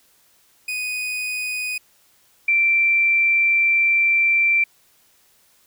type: tone pair in turn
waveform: 40% pulse / sine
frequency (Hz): 2489 / 2349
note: D#7 / D7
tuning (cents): 0 / 0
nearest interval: minor second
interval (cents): 100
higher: first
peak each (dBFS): -23 / -14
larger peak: second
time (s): 0.68-1.78 / 2.48-4.64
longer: second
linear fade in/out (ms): 5
effects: white hiss -58 dBFS RMS until 5.66 s